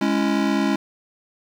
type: chord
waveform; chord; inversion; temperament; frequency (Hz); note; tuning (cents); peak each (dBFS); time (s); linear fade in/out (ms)
square; C# minor; second; just; 207.9 / 277.2 / 332.6; G#3 / C#4 / E4; +2 / 0 / +16; -23 / -23 / -25; 0.01-0.76; 5
effects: low-pass 5000 Hz 12 dB/octave + 7-bit